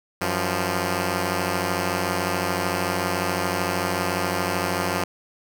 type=tone pair together; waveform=5% pulse; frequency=93.67 / 174.7 Hz; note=F#2 / F3; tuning=+22 / +1 cents; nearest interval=major seventh; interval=1079 cents; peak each=-14 dBFS; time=0.21-5.04 s; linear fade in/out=5 ms; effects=none